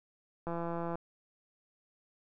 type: click train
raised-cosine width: 1 ms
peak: -24 dBFS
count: 83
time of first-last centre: 0.47-0.955 s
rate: 169 Hz
effects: none